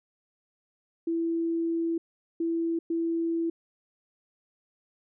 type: tone bursts at uneven times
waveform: sine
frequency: 332.3 Hz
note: E4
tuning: 14 cents sharp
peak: -25 dBFS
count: 3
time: 1.07-1.98 / 2.4-2.79 / 2.9-3.5 s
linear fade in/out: 5 ms
effects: none